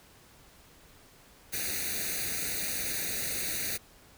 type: noise with comb filter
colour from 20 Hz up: white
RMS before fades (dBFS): -33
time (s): 1.52-3.78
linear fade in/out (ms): 20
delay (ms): 0.47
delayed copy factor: +0.95
effects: pink hiss -57 dBFS RMS until 4.17 s